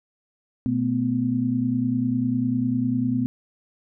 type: tone cluster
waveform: sine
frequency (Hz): 122 / 222.1 / 252.1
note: B2 / A3 / B3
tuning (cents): -21 / +16 / +36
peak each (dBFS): -27 / -27 / -22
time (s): 0.66-3.26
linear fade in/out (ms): 0
effects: none